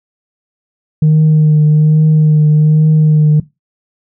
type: tone with vibrato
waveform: sine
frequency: 153.7 Hz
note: D#3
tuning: 21 cents flat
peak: -3 dBFS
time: 1.02-3.4 s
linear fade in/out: 5 ms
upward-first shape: triangle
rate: 1.2 Hz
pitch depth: 28 cents each way
effects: noise-tail reverb RT60 0.2 s tail -18 dB re dry + tanh soft clip ceiling -3 dBFS